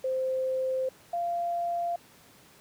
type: tone pair in turn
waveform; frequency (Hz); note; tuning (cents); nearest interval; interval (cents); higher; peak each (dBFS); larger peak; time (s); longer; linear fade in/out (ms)
sine; 521 / 691; C5 / F5; -7 / -19; perfect fourth; 488; second; -26 / -27; first; 0.04-0.89 / 1.13-1.96; first; 5
effects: pink hiss -56 dBFS RMS until 2.6 s + high-pass 100 Hz 12 dB/octave